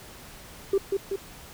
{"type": "tone with echo", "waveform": "sine", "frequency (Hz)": 392, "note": "G4", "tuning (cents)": 0, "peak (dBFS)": -17, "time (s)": [0.73, 0.78], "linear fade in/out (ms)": 5, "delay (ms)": 190, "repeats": 2, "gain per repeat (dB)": -4, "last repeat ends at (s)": 1.16, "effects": ["tanh soft clip ceiling -16 dBFS", "pink hiss -46 dBFS RMS until 1.53 s"]}